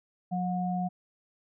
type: tone pair together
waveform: sine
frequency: 181 / 724 Hz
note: F#3 / F#5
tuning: -38 / -38 cents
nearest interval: 2 octaves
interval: 2400 cents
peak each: -29 / -32 dBFS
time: 0.31-0.89 s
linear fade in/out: 20 ms
effects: none